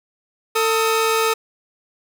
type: tone pair together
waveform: sawtooth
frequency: 448.5 / 1268.5 Hz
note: A4 / D#6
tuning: +33 / +33 cents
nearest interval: octave + tritone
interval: 1800 cents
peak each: -14 / -17 dBFS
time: 0.55-1.34 s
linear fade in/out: 10 ms
effects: none